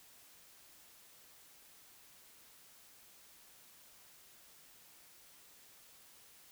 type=silence; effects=white hiss -61 dBFS RMS until 6.51 s